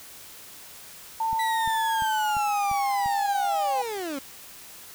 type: tone with pitch glide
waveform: sine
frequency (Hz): 896 to 802.9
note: A5 to G5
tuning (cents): +31 to +41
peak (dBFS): -23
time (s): 1.2-3.82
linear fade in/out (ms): 5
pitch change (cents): -190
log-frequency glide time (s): 1.91-2.67
type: click train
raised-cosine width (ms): 5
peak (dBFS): -28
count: 6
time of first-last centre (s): 1.33-3.06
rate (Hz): 2.89
type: linear sweep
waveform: 30% pulse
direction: down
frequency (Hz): 1975.5 to 261.6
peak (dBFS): -27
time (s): 1.39-4.19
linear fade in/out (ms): 5
effects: white hiss -45 dBFS RMS until 4.94 s